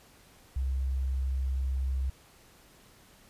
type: tone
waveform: sine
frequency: 66 Hz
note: C2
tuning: 16 cents sharp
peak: -27 dBFS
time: 0.56-2.1 s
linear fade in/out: 5 ms
effects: pink hiss -58 dBFS RMS until 3.29 s + resampled to 32000 Hz